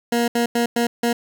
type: tone bursts at uneven times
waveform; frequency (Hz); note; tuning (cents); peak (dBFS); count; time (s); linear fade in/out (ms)
20% pulse; 236.4; A#3; +24; -12; 5; 0.12-0.28 / 0.35-0.46 / 0.55-0.66 / 0.76-0.87 / 1.03-1.13; 5
effects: none